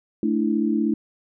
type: chord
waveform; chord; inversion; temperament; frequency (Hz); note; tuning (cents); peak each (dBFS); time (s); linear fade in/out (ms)
sine; A suspended fourth; none; equal; 220 / 293.7 / 329.6; A3 / D4 / E4; 0 / 0 / 0; -22 / -24 / -24; 0.23-0.94; 2
effects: none